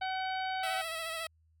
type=harmonic tone; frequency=755 Hz; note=F#5; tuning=35 cents sharp; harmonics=1 / 2 / 3 / 4 / 5 / 6; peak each=-33 / -39 / -43 / -45 / -47 / -49 dBFS; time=0.01-0.82 s; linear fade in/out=10 ms
type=tone with vibrato; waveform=10% pulse; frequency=653 Hz; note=E5; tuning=17 cents flat; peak=-27 dBFS; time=0.63-1.27 s; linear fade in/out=5 ms; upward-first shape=sine; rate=14 Hz; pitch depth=33 cents each way
effects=added 80 Hz sine -64 dBFS peak until 1.6 s + MP3 96 kbps